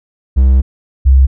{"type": "tone pair in turn", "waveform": ["triangle", "sine"], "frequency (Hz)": [65.41, 66.32], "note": ["C2", "C2"], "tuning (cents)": [0, 24], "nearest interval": "unison", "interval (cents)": 24, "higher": "second", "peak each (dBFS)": -3, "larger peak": "neither", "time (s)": [[0.36, 0.62], [1.05, 1.27]], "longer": "first", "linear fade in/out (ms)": 20, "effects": []}